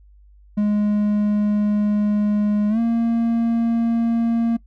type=tone with pitch glide; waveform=triangle; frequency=208.3 to 231.1 Hz; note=G#3 to A#3; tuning=+5 to -15 cents; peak=-14 dBFS; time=0.57-4.57 s; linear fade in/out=10 ms; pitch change=+180 cents; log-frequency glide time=2.69-2.79 s; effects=noise-tail reverb RT60 0.1 s tail -21 dB re dry + added 50 Hz sine -46 dBFS peak until 4.66 s